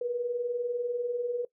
sine tone pair together, 466.2 / 486.3 Hz, A#4 / B4, 0 / -27 cents, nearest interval minor second, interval 73 cents, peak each -36 / -29 dBFS, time 0.01-1.45 s, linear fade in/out 5 ms, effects noise-tail reverb RT60 0.1 s tail -20 dB re dry

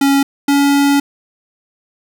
square tone pair in turn, 277.2 / 282.2 Hz, C#4 / C#4, 0 / +31 cents, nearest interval unison, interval 31 cents, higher second, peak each -10 dBFS, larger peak neither, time 0.01-0.23 / 0.48-1 s, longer second, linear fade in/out 5 ms, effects none

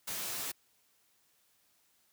white noise with comb filter, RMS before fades -38 dBFS, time 0.07-0.52 s, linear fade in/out 10 ms, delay 13 ms, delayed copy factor -0.95, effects white hiss -71 dBFS RMS until 2.12 s + high-pass 60 Hz 12 dB/octave

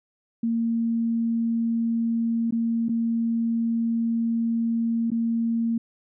sine tone with dropouts, 230 Hz, A#3, 23 cents flat, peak -21 dBFS, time 0.43-5.78 s, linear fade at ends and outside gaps 5 ms, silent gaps 2.509-2.523 / 2.885-2.892 / 5.104-5.116 s, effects none

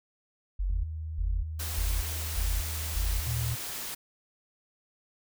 sine tone bursts, 46.1 Hz, F#1, 6 cents flat, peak -26 dBFS, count 5, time 0.59-3.2 s, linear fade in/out 10 ms, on 250 ms, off 340 ms
sine tone with pitch glide, 79 to 78.09 Hz, D#2 to D#2, +27 to +7 cents, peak -33 dBFS, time 0.7-3.53 s, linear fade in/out 0 ms, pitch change -20 cents, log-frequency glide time 2.26-2.46 s
white noise, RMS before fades -37 dBFS, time 1.59-3.95 s, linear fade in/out 10 ms
sine tone, 118.4 Hz, A#2, 27 cents sharp, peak -29 dBFS, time 3.26-3.56 s, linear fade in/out 20 ms
effects none

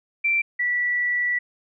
sine tone pair in turn, 2349 / 1955.1 Hz, D7 / B6, 0 / -18 cents, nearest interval minor third, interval 318 cents, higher first, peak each -18 / -20 dBFS, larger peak first, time 0.24-0.42 / 0.59-1.39 s, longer second, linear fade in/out 10 ms, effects none

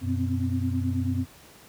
sine tone cluster, 93 / 122.6 / 253.5 / 262.7 Hz, F#2 / B2 / B3 / C4, +9 / -12 / +45 / +7 cents, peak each -26 / -32 / -29 / -32 dBFS, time 0.01-1.26 s, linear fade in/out 50 ms, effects pink hiss -51 dBFS RMS until 1.68 s + high-pass 60 Hz 12 dB/octave

